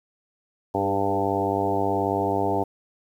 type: harmonic tone with a mistuned harmonic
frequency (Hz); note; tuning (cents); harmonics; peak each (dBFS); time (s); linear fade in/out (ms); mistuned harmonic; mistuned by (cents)
98.6; G2; +11; 1 / 2 / 3 / 4 / 5 / 6 / 7 / 8 / 9; -32 / -34 / -29 / -28 / -30 / -34 / -28 / -30 / -29; 0.74-2.64; 10; 4; +16
effects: 9-bit